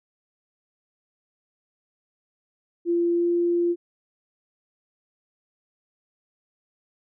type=tone with pitch glide; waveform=sine; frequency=343.4 to 345.8 Hz; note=F4 to F4; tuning=-29 to -17 cents; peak=-19 dBFS; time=2.85-3.76 s; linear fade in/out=50 ms; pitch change=+12 cents; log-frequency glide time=3.14-3.27 s; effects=none